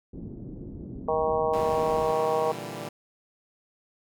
white low-pass noise, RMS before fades -39 dBFS, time 0.13-2.12 s, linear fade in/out 5 ms, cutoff 320 Hz, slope 24 dB/octave
harmonic tone, 157.8 Hz, D#3, 25 cents sharp, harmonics 3 / 4 / 5 / 6 / 7, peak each -26 / -28 / -30 / -32 / -33 dBFS, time 1.08-2.52 s, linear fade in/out 5 ms
10% pulse chord, E half-diminished seventh, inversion second, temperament equal, 116.54 / 146.83 / 164.81 / 196 Hz, Bb2 / D3 / E3 / G3, 0 / 0 / 0 / 0 cents, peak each -32 dBFS, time 1.53-2.89 s, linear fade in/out 5 ms
effects none

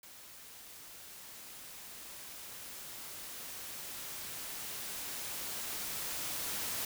white noise with level ramp, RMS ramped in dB -53 to -37 dBFS, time 0.03-6.85 s, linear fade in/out 2 ms, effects none

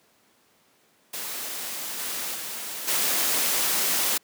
white noise with level steps, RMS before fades -33 / -31 / -34 / -24 dBFS, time 1.13-4.18 s, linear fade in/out 10 ms, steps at 1.98 / 2.34 / 2.87 s, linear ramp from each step 20 ms, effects pink hiss -62 dBFS RMS until 4.23 s + high-pass 200 Hz 12 dB/octave

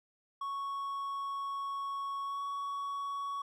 triangle tone with pitch glide, 1108.7 to 1120.3 Hz, C#6 to C#6, 0 to +18 cents, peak -33 dBFS, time 0.41-3.42 s, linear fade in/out 5 ms, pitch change +18 cents, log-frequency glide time 2.24-2.42 s, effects none

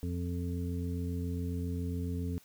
harmonic tone, 87.31 Hz, F2, in tune, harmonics 1 / 2 / 3 / 5, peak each -34 / -39 / -39 / -45 dBFS, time 0.03-2.38 s, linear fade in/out 0 ms, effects white hiss -61 dBFS RMS until 2.44 s

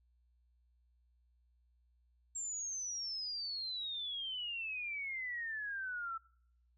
sine exponential sweep, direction down, 7500 to 1318.5 Hz, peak -38 dBFS, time 2.35-6.18 s, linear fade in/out 10 ms, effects noise-tail reverb RT60 0.7 s tail -26 dB re dry + added 60 Hz sine -69 dBFS peak until 6.77 s

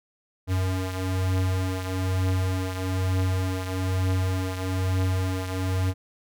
square beating tone pair, 93 / 94.1 Hz, F#2 / F#2, +9 / +30 cents, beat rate 1.1 Hz, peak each -25 / -31 dBFS, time 0.47-5.94 s, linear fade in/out 50 ms, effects none

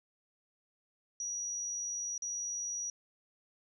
sine tone with dropouts, 5800 Hz, F#8, 35 cents flat, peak -35 dBFS, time 1.2-2.9 s, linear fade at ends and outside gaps 2 ms, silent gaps 2.179-2.221 s, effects none

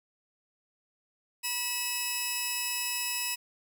10% pulse tone pair together, 973 / 2590 Hz, B5 / E7, -26 / -31 cents, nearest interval octave + perfect fourth, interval 1695 cents, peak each -29 / -22 dBFS, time 1.43-3.36 s, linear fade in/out 20 ms, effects none

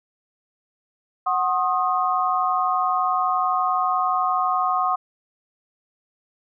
sine chord, C diminished, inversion second, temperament equal with one note detuned, 740 / 1072.8 / 1244.5 Hz, Gb5 / C6 / Eb6, 0 / +43 / 0 cents, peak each -23 / -23 / -23 dBFS, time 1.26-4.96 s, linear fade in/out 10 ms, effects none

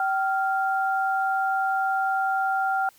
sine tone pair together, 771 / 1394.6 Hz, G5 / F6, -29 / -3 cents, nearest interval minor seventh, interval 1026 cents, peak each -23 / -26 dBFS, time 0-2.89 s, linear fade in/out 2 ms, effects white hiss -57 dBFS RMS until 2.98 s

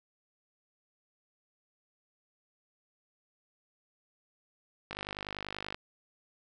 click train, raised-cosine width 0.3 ms, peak -21 dBFS, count 43, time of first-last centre 4.91-5.745 s, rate 50.3 Hz, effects none

